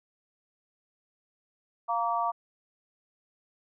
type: chord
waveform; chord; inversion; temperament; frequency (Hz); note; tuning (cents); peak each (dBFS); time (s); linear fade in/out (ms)
sine; Bb major; second; equal with one note detuned; 698.5 / 932.3 / 1152.5; F5 / Bb5 / D6; 0 / 0 / -33; -30; 1.88-2.32; 20
effects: none